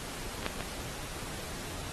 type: clicks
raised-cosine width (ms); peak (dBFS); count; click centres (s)
0.3; -22 / -14 / -20; 3; 0.429 / 0.464 / 0.607
effects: pink hiss -41 dBFS RMS until 1.92 s + AAC 32 kbps